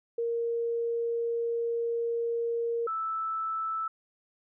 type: tone pair in turn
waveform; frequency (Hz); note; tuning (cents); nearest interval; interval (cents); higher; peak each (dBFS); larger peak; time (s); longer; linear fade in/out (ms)
sine; 466.2 / 1316.1; A#4 / E6; 0 / -3; octave + tritone; 1797; second; -27 / -29; first; 0.18-2.87 / 2.87-3.88; first; 5
effects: none